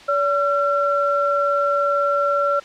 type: tone pair together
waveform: sine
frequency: 571.4 / 1359 Hz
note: D5 / F6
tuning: -48 / -48 cents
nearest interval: octave + minor third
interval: 1500 cents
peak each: -19 dBFS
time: 0.08-2.6 s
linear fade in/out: 10 ms
effects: white hiss -42 dBFS RMS until 2.64 s + low-pass 4000 Hz 12 dB/octave